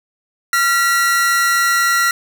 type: tone pair together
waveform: 45% pulse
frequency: 1378 / 1935.3 Hz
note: F6 / B6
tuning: -24 / -36 cents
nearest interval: tritone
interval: 588 cents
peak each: -15 / -16 dBFS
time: 0.53-2.11 s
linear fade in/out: 2 ms
effects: none